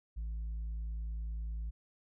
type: tone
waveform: sine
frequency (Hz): 55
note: A1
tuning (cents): 0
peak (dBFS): -33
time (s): 0.16-1.71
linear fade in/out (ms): 20
effects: tanh soft clip ceiling -35 dBFS